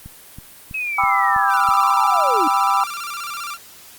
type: click train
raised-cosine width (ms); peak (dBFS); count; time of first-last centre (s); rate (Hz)
5; -23; 6; 0.06-1.689; 3.07
type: linear sweep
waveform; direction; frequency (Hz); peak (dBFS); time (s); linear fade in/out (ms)
sine; down; 2586 to 275.3; -21; 0.74-2.48; 5
type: chord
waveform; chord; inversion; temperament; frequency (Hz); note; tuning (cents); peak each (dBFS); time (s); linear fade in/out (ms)
sine; E minor seventh; first; just; 791.1 / 988.9 / 1186.7 / 1318.5; G5 / B5 / D6 / E6; +16 / +2 / +18 / 0; -20; 0.98-2.84; 5
type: tone with vibrato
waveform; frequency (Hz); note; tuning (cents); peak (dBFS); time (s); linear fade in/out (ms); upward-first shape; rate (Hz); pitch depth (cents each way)
sawtooth; 1274; D#6; +41; -23; 1.47-3.58; 50; square; 15; 130
effects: white hiss -43 dBFS RMS until 3.98 s + Opus 32 kbps